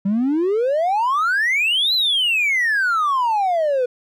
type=exponential two-way sweep; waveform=triangle; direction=up then down; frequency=189.6 to 4128 to 484.4 Hz; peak=-13 dBFS; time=0.05-3.86 s; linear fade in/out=10 ms; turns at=1.94 s; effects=tanh soft clip ceiling -11 dBFS